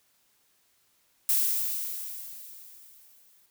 violet noise with exponential decay, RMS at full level -23 dBFS, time 1.29-3.46 s, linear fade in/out 1 ms, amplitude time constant 470 ms, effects white hiss -68 dBFS RMS until 3.5 s

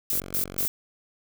violet noise bursts, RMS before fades -26 dBFS, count 3, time 0.1-0.68 s, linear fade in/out 0 ms, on 100 ms, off 140 ms
5% pulse tone, 46.27 Hz, F#1, 1 cent sharp, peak -26 dBFS, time 0.11-0.66 s, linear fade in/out 10 ms
effects none

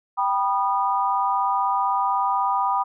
sine chord, G augmented, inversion none, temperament just, 784 / 980 / 1225 Hz, G5 / B5 / D#6, 0 / -14 / -27 cents, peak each -24 / -22 / -25 dBFS, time 0.17-2.84 s, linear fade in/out 20 ms, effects none

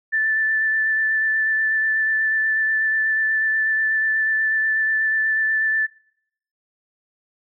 sine tone with vibrato, 1760 Hz, A6, in tune, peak -17 dBFS, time 0.12-5.87 s, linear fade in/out 20 ms, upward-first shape triangle, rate 8.2 Hz, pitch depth 15 cents each way, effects noise-tail reverb RT60 0.7 s tail -24 dB re dry

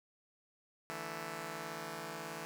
5% pulse chord, D suspended second, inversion none, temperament just, 146.83 / 165.19 / 220.2 Hz, D3 / E3 / A3, 0 / +4 / +2 cents, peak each -38 / -33 / -36 dBFS, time 0.9-2.45 s, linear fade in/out 0 ms, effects none

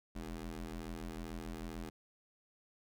20% pulse ring-modulated tone, 82.4 Hz, E2, in tune, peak -34 dBFS, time 0.15-1.9 s, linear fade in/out 10 ms, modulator 127 Hz, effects none

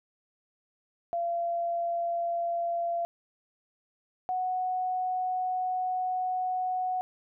sine tone pair in turn, 685 / 738.1 Hz, F5 / F#5, -34 / -4 cents, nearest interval minor second, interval 130 cents, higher second, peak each -27 dBFS, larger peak neither, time 1.13-3.05 / 4.29-7.01 s, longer second, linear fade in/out 0 ms, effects none

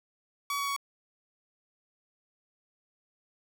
sawtooth tone with pitch steps, 1134 / 1126.8 / 1119.7 Hz, C#6 / C#6 / C#6, +39 / +28 / +17 cents, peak -26 dBFS, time 0.5-0.764 s, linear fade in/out 2 ms, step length 88 ms, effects none

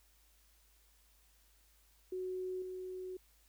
sine tone with level steps, 370 Hz, F#4, in tune, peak -37 / -41 dBFS, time 2.12-3.17 s, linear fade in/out 5 ms, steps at 2.62 s, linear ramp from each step 2 ms, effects added 52 Hz sine -68 dBFS peak until 3.48 s + white hiss -70 dBFS RMS until 3.48 s

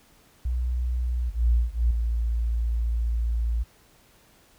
sine tone with pitch glide, 61.4 to 59.82 Hz, B1 to A#1, -9 to +45 cents, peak -23 dBFS, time 0.45-1.91 s, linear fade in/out 5 ms, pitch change -46 cents, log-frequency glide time 0.9-1.53 s
sine tone, 57.4 Hz, A#1, 26 cents flat, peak -22 dBFS, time 1.29-3.64 s, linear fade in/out 20 ms
effects pink hiss -58 dBFS RMS until 4.58 s

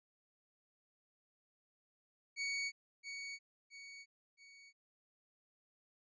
sawtooth tone with echo, 2238 Hz, C#7, 16 cents sharp, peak -33 dBFS, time 2.36-2.72 s, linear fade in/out 50 ms, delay 670 ms, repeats 3, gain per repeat -7 dB, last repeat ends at 4.73 s, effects resampled to 16000 Hz

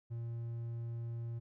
triangle tone, 116.7 Hz, A#2, 2 cents sharp, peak -36 dBFS, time 0.1-1.4 s, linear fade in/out 20 ms, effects none

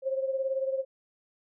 sine beating tone pair, 530 / 548 Hz, C5 / C#5, +22 / -20 cents, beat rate 18 Hz, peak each -28 / -34 dBFS, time 0.02-0.85 s, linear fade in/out 50 ms, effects none

